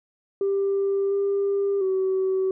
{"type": "tone with pitch steps", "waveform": "sine", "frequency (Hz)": [394.5, 398.2, 379.2], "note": ["G4", "G4", "F#4"], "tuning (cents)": [11, 27, 43], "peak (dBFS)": -19, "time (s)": [0.41, 2.51], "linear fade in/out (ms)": 2, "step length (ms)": 700, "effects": ["tanh soft clip ceiling -17 dBFS"]}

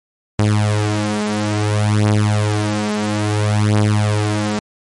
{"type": "beating tone pair", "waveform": "sawtooth", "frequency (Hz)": [105, 105.59], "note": ["G#2", "G#2"], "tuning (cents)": [19, 29], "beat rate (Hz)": 0.59, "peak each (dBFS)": -13, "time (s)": [0.39, 4.59], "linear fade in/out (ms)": 0, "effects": ["MP3 48 kbps"]}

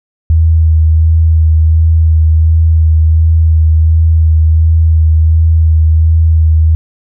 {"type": "tone with vibrato", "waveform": "sine", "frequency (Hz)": 80, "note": "D#2", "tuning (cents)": 49, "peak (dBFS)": -4, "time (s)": [0.3, 6.75], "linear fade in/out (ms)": 0, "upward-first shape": "sine", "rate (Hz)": 1.4, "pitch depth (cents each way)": 19, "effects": []}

